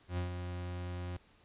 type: tone with ADSR envelope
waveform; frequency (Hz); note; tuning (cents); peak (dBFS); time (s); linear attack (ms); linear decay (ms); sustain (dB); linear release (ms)
40% pulse; 89; F2; +33; -31; 0.08-1.17; 94; 120; -6; 3
effects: pink hiss -65 dBFS RMS until 1.44 s + resampled to 8000 Hz